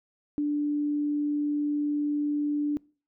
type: tone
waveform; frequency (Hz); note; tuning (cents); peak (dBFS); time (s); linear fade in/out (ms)
sine; 293.7; D4; 0; -24; 0.38-2.77; 0
effects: noise-tail reverb RT60 0.4 s tail -25 dB re dry